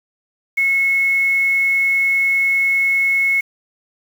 sine tone with quantisation, 2185 Hz, C#7, 26 cents flat, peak -13 dBFS, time 0.57-3.41 s, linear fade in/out 10 ms, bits 6, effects none

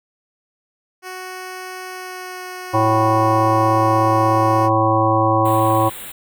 10% pulse tone with pitch glide, 370 to 366.6 Hz, F#4 to F#4, 0 to -16 cents, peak -21 dBFS, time 1.02-4.7 s, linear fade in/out 50 ms, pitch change -16 cents, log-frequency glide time 1.86-2.43 s
harmonic tone, 110 Hz, A2, in tune, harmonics 1 / 3 / 5 / 7 / 9 / 10, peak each -20 / -20 / -20 / -20 / -20 / -20 dBFS, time 2.73-5.9 s, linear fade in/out 20 ms
white band-stop noise, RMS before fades -33 dBFS, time 5.45-6.12 s, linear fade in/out 5 ms, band 4000 to 7500 Hz, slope 96 dB/octave
effects none

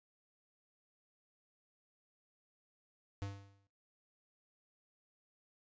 square tone with exponential decay, 99.4 Hz, G2, 25 cents sharp, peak -37 dBFS, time 3.22-3.67 s, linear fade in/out 0 ms, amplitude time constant 96 ms, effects noise-tail reverb RT60 0.4 s tail -22 dB re dry + resampled to 16000 Hz

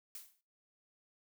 blue noise with exponential decay, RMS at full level -44 dBFS, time 0.15-0.41 s, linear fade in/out 2 ms, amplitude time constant 56 ms, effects noise-tail reverb RT60 0.3 s tail -17 dB re dry

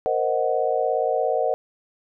sine chord, C half-diminished seventh, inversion third, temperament equal, 466.2 / 523.3 / 622.3 / 740 Hz, Bb4 / C5 / Eb5 / Gb5, 0 / 0 / 0 / 0 cents, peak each -25 dBFS, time 0.06-1.54 s, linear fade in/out 0 ms, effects none

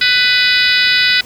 harmonic tone with a mistuned harmonic, 497.4 Hz, B4, 12 cents sharp, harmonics 3 / 4 / 5 / 6 / 7 / 8 / 9 / 10, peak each -16 / -16 / -18 / -21 / -20 / -16 / -21 / -19 dBFS, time 0.01-1.21 s, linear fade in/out 5 ms, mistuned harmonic 8, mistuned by -17 cents, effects pink hiss -36 dBFS RMS until 1.25 s + high-pass 60 Hz 12 dB/octave

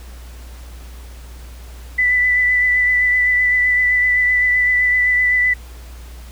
sine tone with vibrato, 1987 Hz, B6, 10 cents sharp, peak -12 dBFS, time 1.98-5.54 s, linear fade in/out 10 ms, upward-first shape triangle, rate 7.8 Hz, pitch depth 20 cents each way, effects added 60 Hz sine -33 dBFS peak until 6.31 s + pink hiss -44 dBFS RMS until 6.31 s

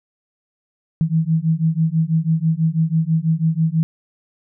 sine beating tone pair, 158.4 / 164.5 Hz, D#3 / E3, +31 / -3 cents, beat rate 6.1 Hz, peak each -18 dBFS, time 1.01-3.83 s, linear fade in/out 0 ms, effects none

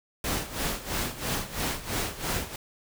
pink noise with tremolo, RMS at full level -28 dBFS, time 0.24-2.56 s, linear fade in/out 2 ms, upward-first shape sine, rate 3 Hz, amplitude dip 80%, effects none

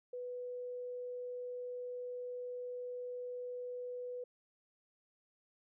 sine tone, 494.3 Hz, B4, 1 cent sharp, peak -40 dBFS, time 0.13-4.24 s, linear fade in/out 5 ms, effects none

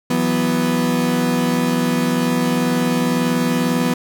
35% pulse chord, E suspended second, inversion none, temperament equal, 164.81 / 185 / 246.9 Hz, E3 / F#3 / B3, 0 / 0 / 0 cents, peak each -21 / -21 / -16 dBFS, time 0.1-3.94 s, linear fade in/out 5 ms, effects none

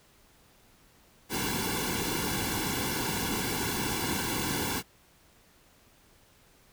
pink noise with comb filter, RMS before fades -31 dBFS, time 1.29-4.83 s, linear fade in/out 50 ms, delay 1.6 ms, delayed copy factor -1, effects pink hiss -61 dBFS RMS until 6.72 s

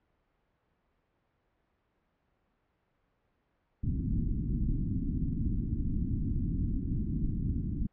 pink low-pass noise, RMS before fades -31 dBFS, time 3.83-7.87 s, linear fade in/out 10 ms, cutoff 290 Hz, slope 48 dB/octave, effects pink hiss -75 dBFS RMS until 7.92 s + low-pass 2000 Hz 12 dB/octave

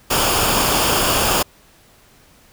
pink noise with comb filter, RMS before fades -17 dBFS, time 0.1-1.43 s, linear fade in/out 10 ms, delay 0.5 ms, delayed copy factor -0.55, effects pink hiss -51 dBFS RMS until 2.52 s

